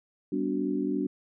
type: chord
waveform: sine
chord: G major seventh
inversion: none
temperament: equal with one note detuned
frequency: 196 / 246.9 / 290.3 / 370 Hz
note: G3 / B3 / D4 / F#4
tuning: 0 / 0 / -20 / 0 cents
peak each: -33 / -33 / -29 / -33 dBFS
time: 0.32-1.07 s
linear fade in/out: 5 ms
effects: none